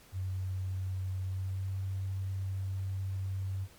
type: tone with pitch glide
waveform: sine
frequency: 93.8 to 95.77 Hz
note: F#2 to G2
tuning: +24 to -40 cents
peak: -32 dBFS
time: 0.12-3.68 s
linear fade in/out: 50 ms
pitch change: +36 cents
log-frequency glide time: 1.23-1.68 s
effects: pink hiss -58 dBFS RMS until 3.78 s + MP3 96 kbps